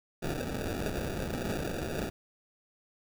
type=noise with sample-and-hold; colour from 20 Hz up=white; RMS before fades=-34 dBFS; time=0.22-2.1 s; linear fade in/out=10 ms; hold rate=1050 Hz; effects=none